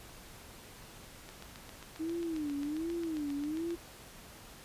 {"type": "click train", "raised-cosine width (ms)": 0.2, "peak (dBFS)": -30, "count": 19, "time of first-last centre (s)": [1.29, 3.706], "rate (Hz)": 7.45}
{"type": "tone with vibrato", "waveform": "sine", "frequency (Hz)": 311.1, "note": "D#4", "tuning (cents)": 0, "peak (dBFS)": -33, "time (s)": [1.99, 3.76], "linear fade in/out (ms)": 20, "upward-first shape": "sine", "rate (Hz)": 1.3, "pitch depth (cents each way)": 160}
{"effects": ["pink hiss -52 dBFS RMS until 4.64 s", "resampled to 32000 Hz"]}